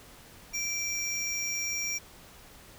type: tone pair together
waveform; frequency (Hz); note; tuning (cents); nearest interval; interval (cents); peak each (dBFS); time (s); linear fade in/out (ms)
square; 2349 / 5645; D7 / F8; 0 / +18; octave + minor third; 1518; -34 / -33; 0.53-1.99; 20
effects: pink hiss -52 dBFS RMS until 2.78 s